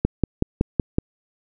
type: click train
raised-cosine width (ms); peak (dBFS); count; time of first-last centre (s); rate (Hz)
3; -4; 6; 0.05-0.985; 5.35
effects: none